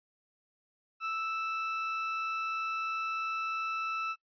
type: tone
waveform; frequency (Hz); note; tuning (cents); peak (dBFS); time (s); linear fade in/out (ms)
30% pulse; 1318.5; E6; 0; -29; 1-4.16; 50
effects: noise-tail reverb RT60 0.1 s tail -22 dB re dry + resampled to 11025 Hz